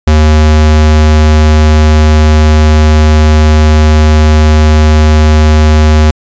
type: tone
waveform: square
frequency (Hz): 77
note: D#2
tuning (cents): -17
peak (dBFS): -3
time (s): 0.07-6.11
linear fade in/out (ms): 5
effects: resampled to 16000 Hz